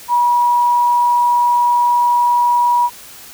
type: tone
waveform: sine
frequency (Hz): 965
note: B5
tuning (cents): -40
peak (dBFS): -10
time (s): 0.08-2.9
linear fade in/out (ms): 50
effects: white hiss -37 dBFS RMS until 3.33 s